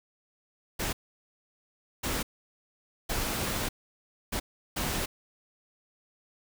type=noise bursts at uneven times; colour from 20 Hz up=pink; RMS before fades=-31 dBFS; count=5; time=0.79-0.93 / 2.03-2.23 / 3.09-3.69 / 4.32-4.4 / 4.76-5.06 s; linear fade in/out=10 ms; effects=none

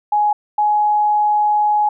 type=tone pair in turn; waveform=sine; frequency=836 / 839.3 Hz; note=G#5 / G#5; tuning=+11 / +18 cents; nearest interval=unison; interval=7 cents; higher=second; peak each=-12 / -12 dBFS; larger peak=neither; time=0.12-0.33 / 0.58-1.89 s; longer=second; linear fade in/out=5 ms; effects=none

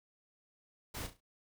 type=noise with echo; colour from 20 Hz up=pink; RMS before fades=-42 dBFS; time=0.94-1.07 s; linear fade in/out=10 ms; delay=34 ms; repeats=4; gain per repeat=-9 dB; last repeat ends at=1.206 s; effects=noise-tail reverb RT60 0.1 s tail -24 dB re dry

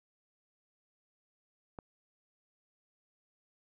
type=click; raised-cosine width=1 ms; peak=-29 dBFS; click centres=1.788 s; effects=none

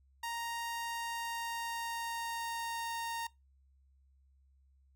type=tone with pitch glide; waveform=sawtooth; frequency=932.3 to 924.8 Hz; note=A#5 to A#5; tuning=0 to -14 cents; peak=-33 dBFS; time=0.23-3.27 s; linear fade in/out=5 ms; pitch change=-14 cents; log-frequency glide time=0.69-2.98 s; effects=noise-tail reverb RT60 0.2 s tail -22 dB re dry + added 67 Hz sine -64 dBFS peak until 4.95 s

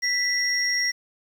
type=tone pair together; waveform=sine; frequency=1975.5 / 5588 Hz; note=B6 / F8; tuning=0 / 0 cents; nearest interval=octave + tritone; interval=1800 cents; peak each=-23 dBFS; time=0.02-0.92 s; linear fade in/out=20 ms; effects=tanh soft clip ceiling -14 dBFS + 8-bit

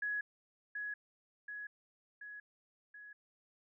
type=tone with echo; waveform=sine; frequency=1678 Hz; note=G#6; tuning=17 cents sharp; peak=-34 dBFS; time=0.02-0.21 s; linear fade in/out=5 ms; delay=730 ms; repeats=4; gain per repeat=-4 dB; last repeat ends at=3.13 s; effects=none

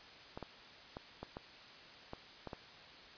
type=clicks; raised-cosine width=1 ms; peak=-29 dBFS; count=8; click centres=0.375 / 0.427 / 0.969 / 1.23 / 1.369 / 2.134 / 2.473 / 2.532 s; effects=white hiss -55 dBFS RMS until 3.17 s + resampled to 11025 Hz

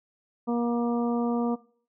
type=harmonic tone; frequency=237.3 Hz; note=A#3; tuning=31 cents sharp; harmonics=1 / 2 / 3 / 4 / 5; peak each=-25 / -31 / -35 / -37 / -39 dBFS; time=0.47-1.56 s; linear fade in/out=20 ms; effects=noise-tail reverb RT60 0.5 s tail -20 dB re dry

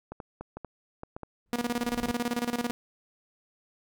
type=clicks; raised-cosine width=1 ms; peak=-24 dBFS; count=8; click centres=0.12 / 0.202 / 0.41 / 0.57 / 0.647 / 1.034 / 1.165 / 1.233 s
type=noise with exponential growth; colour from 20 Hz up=brown; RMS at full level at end=-36 dBFS; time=1.46-2.11 s; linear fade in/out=1 ms; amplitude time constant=140 ms
type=tone with tremolo; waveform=sawtooth; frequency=240 Hz; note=B3; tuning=49 cents flat; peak=-22 dBFS; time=1.53-2.71 s; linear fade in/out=0 ms; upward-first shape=square; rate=18 Hz; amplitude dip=80%
effects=none

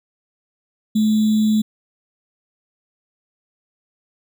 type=tone with sample-and-hold; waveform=sine; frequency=215.6 Hz; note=A3; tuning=35 cents flat; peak=-13 dBFS; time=0.95-1.62 s; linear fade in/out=10 ms; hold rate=3675 Hz; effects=none

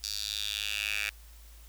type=tone with high-pass filter sweep; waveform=10% pulse; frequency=103.83 Hz; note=G#2; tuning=in tune; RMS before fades=-34 dBFS; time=0.03-1.1 s; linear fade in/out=10 ms; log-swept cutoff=4800 to 2200 Hz; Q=3.8; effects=added 55 Hz sine -49 dBFS peak until 1.68 s + white hiss -58 dBFS RMS until 1.68 s

